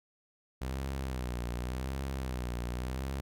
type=tone with vibrato; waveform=sawtooth; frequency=63.5 Hz; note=B1; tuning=49 cents sharp; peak=-30 dBFS; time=0.61-3.21 s; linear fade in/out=10 ms; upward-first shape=sine; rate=0.88 Hz; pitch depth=110 cents each way; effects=none